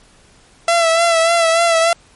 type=tone with vibrato; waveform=sawtooth; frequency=668 Hz; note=E5; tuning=23 cents sharp; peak=-7 dBFS; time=0.68-1.93 s; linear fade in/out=2 ms; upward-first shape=sine; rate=3.4 Hz; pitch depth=41 cents each way; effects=pink hiss -49 dBFS RMS until 2.15 s + MP3 48 kbps